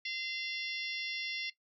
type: harmonic tone with a mistuned harmonic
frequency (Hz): 689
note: F5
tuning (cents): -24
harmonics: 3 / 4 / 5 / 6 / 7 / 8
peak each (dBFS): -39 / -41 / -43 / -45 / -46 / -47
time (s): 0.05-1.5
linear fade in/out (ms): 5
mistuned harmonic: 6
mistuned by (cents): +52
effects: noise-tail reverb RT60 0.1 s tail -17 dB re dry